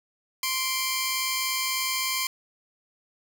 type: tone pair together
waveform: 10% pulse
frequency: 1046.5 / 2349 Hz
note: C6 / D7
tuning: 0 / 0 cents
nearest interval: octave + major second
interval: 1400 cents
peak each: -19 / -20 dBFS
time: 0.43-2.27 s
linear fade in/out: 2 ms
effects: none